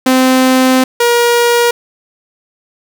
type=tone pair in turn; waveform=sawtooth; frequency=258.7 / 475.8 Hz; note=C4 / A#4; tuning=-19 / +35 cents; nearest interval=major seventh; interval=1054 cents; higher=second; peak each=-3 / -4 dBFS; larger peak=first; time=0.06-0.84 / 1-1.71 s; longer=first; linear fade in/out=5 ms; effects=none